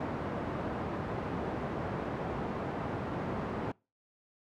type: band-pass noise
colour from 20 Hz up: pink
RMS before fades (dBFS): -36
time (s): 0-3.72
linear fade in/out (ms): 5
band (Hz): 110 to 1100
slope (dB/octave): 12
effects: noise-tail reverb RT60 0.3 s tail -26 dB re dry